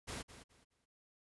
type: noise with echo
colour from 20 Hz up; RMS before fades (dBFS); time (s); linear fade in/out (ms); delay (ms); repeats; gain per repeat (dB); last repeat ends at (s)
pink; -44; 0.07-0.23; 20; 210; 3; -12; 0.86
effects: resampled to 24000 Hz